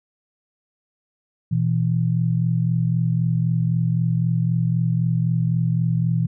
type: tone pair together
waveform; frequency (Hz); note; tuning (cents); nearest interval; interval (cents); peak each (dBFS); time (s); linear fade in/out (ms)
sine; 120.83 / 164.7; B2 / E3; -37 / -1; perfect fourth; 536; -20; 1.51-6.27; 10
effects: none